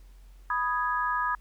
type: chord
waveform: sine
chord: G# minor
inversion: first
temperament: equal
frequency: 987.8 / 1244.5 / 1661.2 Hz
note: B5 / D#6 / G#6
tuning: 0 / 0 / 0 cents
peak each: -29 / -29 / -31 dBFS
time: 0.5-1.35 s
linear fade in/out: 2 ms
effects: added 45 Hz sine -48 dBFS peak until 1.4 s + pink hiss -65 dBFS RMS until 1.4 s